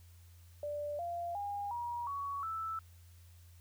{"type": "tone with pitch steps", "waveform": "sine", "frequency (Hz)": [587.3, 690.4, 811.6, 954.1, 1121.6, 1318.4], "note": ["D5", "F5", "G#5", "A#5", "C#6", "E6"], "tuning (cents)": [0, -20, -40, 40, 20, 0], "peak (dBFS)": -36, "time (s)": [0.63, 2.79], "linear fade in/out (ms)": 2, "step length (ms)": 360, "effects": ["added 86 Hz sine -55 dBFS peak until 3.6 s", "white hiss -67 dBFS RMS until 3.6 s"]}